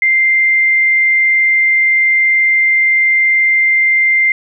sine tone, 2093 Hz, C7, in tune, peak -8 dBFS, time 0.02-4.32 s, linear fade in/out 2 ms, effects none

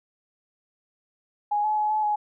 sine tone with pitch steps, 830 / 853 / 847 / 858 / 839 Hz, G#5 / G#5 / G#5 / A5 / G#5, -1 / +46 / +34 / -44 / +17 cents, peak -21 dBFS, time 1.51-2.16 s, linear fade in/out 10 ms, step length 130 ms, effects none

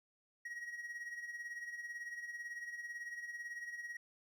triangle tone with tremolo, 1900 Hz, A#6, 33 cents sharp, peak -39 dBFS, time 0.45-3.97 s, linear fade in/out 5 ms, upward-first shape sine, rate 18 Hz, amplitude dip 60%, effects none

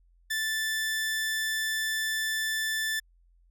sawtooth tone, 1760 Hz, A6, in tune, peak -24 dBFS, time 0.3-3 s, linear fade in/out 10 ms, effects added 43 Hz sine -59 dBFS peak until 3.5 s

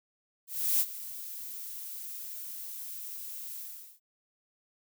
violet noise with ADSR envelope, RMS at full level -25 dBFS, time 0.47-4 s, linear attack 330 ms, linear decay 50 ms, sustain -16 dB, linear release 400 ms, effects none

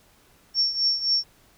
sine tone with tremolo, 5470 Hz, F8, 37 cents flat, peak -17 dBFS, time 0.54-1.24 s, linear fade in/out 50 ms, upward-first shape triangle, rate 3.8 Hz, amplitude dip 80%, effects pink hiss -58 dBFS RMS until 1.57 s

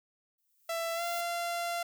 violet noise with exponential growth, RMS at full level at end -40 dBFS, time 0.38-1.21 s, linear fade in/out 5 ms, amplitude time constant 180 ms
sawtooth tone with pitch glide, 666 to 688.7 Hz, E5 to F5, +18 to -24 cents, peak -28 dBFS, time 0.69-1.83 s, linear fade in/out 5 ms, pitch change +58 cents, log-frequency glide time 0.95-1.02 s
effects none

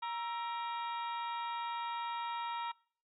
harmonic tone with a mistuned harmonic, 470.3 Hz, A#4, 15 cents sharp, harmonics 2 / 3 / 4 / 5 / 6 / 7 / 8, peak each -37 / -44 / -51 / -51 / -54 / -53 / -51 dBFS, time 0.02-2.72 s, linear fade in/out 10 ms, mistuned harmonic 3, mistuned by -100 cents, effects noise-tail reverb RT60 0.5 s tail -25 dB re dry

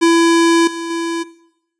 square tone with level steps, 334.4 Hz, E4, 25 cents sharp, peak -9 / -21 / -18 dBFS, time 0.01-1.24 s, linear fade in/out 20 ms, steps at 0.67 / 0.9 s, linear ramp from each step 5 ms, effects noise-tail reverb RT60 0.8 s tail -18 dB re dry + resampled to 22050 Hz

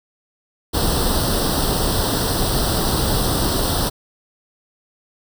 pink noise with comb filter, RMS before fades -19 dBFS, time 0.73-3.9 s, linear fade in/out 20 ms, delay 0.22 ms, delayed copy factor +0.85, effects none

